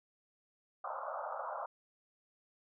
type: band-pass noise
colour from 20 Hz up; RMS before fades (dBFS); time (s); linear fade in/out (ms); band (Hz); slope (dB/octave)
pink; -41; 0.84-1.66; 5; 540 to 1400; 96
effects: none